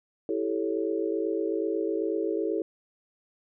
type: chord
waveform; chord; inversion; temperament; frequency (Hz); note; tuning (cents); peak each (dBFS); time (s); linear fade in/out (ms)
sine; A dominant seventh; second; equal; 329.6 / 392 / 440 / 554.4; E4 / G4 / A4 / C#5; 0 / 0 / 0 / 0; -30 / -31 / -30 / -36; 0.29-2.62; 2
effects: none